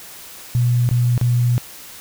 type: tone with dropouts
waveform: sine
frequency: 121.6 Hz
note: B2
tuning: 26 cents flat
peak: -13 dBFS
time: 0.55-1.58 s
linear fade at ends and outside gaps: 0 ms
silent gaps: 0.89-0.912 / 1.178-1.213 s
effects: white hiss -38 dBFS RMS until 2 s